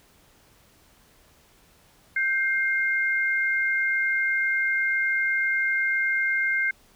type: tone pair together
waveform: sine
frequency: 1567 / 2119 Hz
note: G6 / C7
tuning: -1 / +21 cents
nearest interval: perfect fourth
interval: 522 cents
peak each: -24 dBFS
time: 2.16-6.71 s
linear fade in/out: 5 ms
effects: pink hiss -58 dBFS RMS until 6.95 s